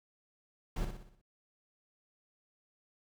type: noise with echo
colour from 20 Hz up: brown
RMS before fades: -34 dBFS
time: 0.76-0.85 s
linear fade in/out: 5 ms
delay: 61 ms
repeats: 6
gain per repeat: -6 dB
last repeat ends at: 1.216 s
effects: none